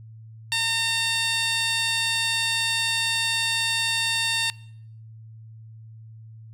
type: tone with band-pass filter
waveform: 15% pulse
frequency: 911 Hz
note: A#5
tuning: 40 cents flat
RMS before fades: -24 dBFS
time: 0.52-4.5 s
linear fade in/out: 0 ms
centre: 4900 Hz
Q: 1
effects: noise-tail reverb RT60 0.7 s tail -22 dB re dry + added 111 Hz sine -41 dBFS peak until 6.53 s